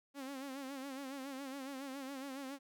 sawtooth tone with vibrato, 271 Hz, C#4, 39 cents flat, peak -39 dBFS, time 0.14-2.59 s, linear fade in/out 50 ms, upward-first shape sine, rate 7.2 Hz, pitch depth 79 cents each way, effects none

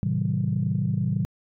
sine chord, A diminished seventh, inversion none, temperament just, 110 / 132 / 158.4 / 190.08 Hz, A2 / C3 / Eb3 / Gb3, 0 / +16 / +31 / +47 cents, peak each -27 dBFS, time 0.03-1.25 s, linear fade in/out 0 ms, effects tanh soft clip ceiling -13 dBFS

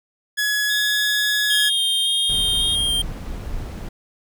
sawtooth tone, 1689 Hz, G#6, 29 cents sharp, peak -15 dBFS, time 0.37-1.7 s, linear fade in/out 20 ms
sine tone with pitch glide, 3644 to 3682 Hz, A#7 to A#7, -40 to -22 cents, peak -24 dBFS, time 0.69-2.76 s, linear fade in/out 20 ms, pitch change +18 cents, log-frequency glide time 0.89-1.78 s
square tone with vibrato, 3200 Hz, G7, 35 cents sharp, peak -19 dBFS, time 1.5-3.02 s, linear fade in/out 5 ms, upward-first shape square, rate 1.8 Hz, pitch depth 11 cents each way
brown noise, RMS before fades -29 dBFS, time 2.29-3.89 s, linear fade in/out 5 ms
effects none

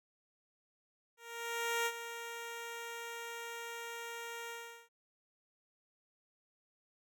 10% pulse tone with ADSR envelope, 466.2 Hz, A#4, in tune, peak -23 dBFS, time 1.17-4.89 s, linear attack 690 ms, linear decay 55 ms, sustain -11 dB, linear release 390 ms, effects none

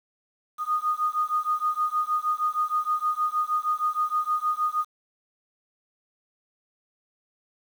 sine beating tone pair, 1230 / 1236.4 Hz, D#6 / D#6, -20 / -11 cents, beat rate 6.4 Hz, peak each -26 dBFS, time 0.58-4.85 s, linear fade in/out 50 ms, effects 8-bit

